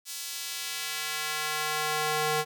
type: tone with high-pass filter sweep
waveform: square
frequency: 153.2 Hz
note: D#3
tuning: 27 cents flat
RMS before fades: -31 dBFS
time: 0.05-2.45 s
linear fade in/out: 50 ms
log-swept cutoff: 5400 to 470 Hz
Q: 0.74
effects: none